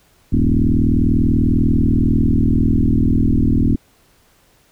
sine tone with frequency modulation, 111.5 Hz, A2, 23 cents sharp, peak -11 dBFS, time 0.32-3.76 s, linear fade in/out 10 ms, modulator 40.2 Hz, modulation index 4.6, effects pink hiss -55 dBFS RMS until 4.71 s

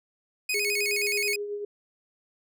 sawtooth tone with vibrato, 2349 Hz, D7, in tune, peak -22 dBFS, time 0.49-1.36 s, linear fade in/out 5 ms, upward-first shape square, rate 9.5 Hz, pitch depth 110 cents each way
sine tone with tremolo, 411.4 Hz, G#4, 16 cents flat, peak -28 dBFS, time 0.54-1.65 s, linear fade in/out 5 ms, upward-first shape triangle, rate 8.3 Hz, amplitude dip 50%
effects none

